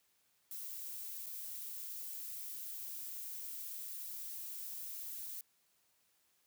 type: noise with dropouts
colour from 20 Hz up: violet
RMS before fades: -45 dBFS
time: 0.51-5.41 s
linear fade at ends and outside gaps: 2 ms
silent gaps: 1.261-1.265 s
effects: white hiss -75 dBFS RMS until 6.46 s + high-pass 60 Hz 12 dB/octave